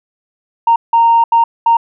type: tone bursts at uneven times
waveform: sine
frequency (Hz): 925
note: A#5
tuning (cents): -14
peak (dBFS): -5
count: 4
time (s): 0.67-0.76 / 0.93-1.24 / 1.32-1.44 / 1.66-1.77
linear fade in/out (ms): 5
effects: tanh soft clip ceiling -2 dBFS